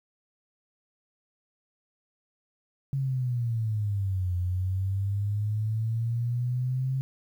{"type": "exponential two-way sweep", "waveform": "sine", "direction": "down then up", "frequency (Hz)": [138.59, 88.8, 133.8], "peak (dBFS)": -25, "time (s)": [2.93, 7.01], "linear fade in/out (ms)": 0, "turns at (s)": 4.35, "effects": ["10-bit"]}